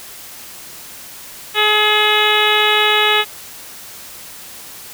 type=harmonic tone; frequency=423.5 Hz; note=G#4; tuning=34 cents sharp; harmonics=1 / 2 / 3 / 4 / 5 / 6 / 7 / 8 / 9; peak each=-20 / -20 / -20 / -20 / -20 / -20 / -20 / -20 / -20 dBFS; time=1.54-3.25 s; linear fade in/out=50 ms; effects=white hiss -35 dBFS RMS until 4.93 s